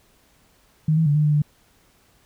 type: tone with pitch steps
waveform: sine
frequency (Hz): 155.6 / 161.4 / 145.4 / 151.1 / 149.4 / 148.2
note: D#3 / E3 / D3 / D3 / D3 / D3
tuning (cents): 0 / -36 / -17 / +50 / +30 / +16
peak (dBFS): -15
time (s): 0.88-1.42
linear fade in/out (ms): 5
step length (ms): 90
effects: pink hiss -59 dBFS RMS until 2.25 s